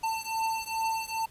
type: beating tone pair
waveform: square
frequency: 893 / 895.4 Hz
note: A5 / A5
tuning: +25 / +30 cents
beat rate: 2.4 Hz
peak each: -32 / -33 dBFS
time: 0.03-1.26 s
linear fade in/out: 10 ms
effects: pink hiss -56 dBFS RMS until 1.3 s + resampled to 32000 Hz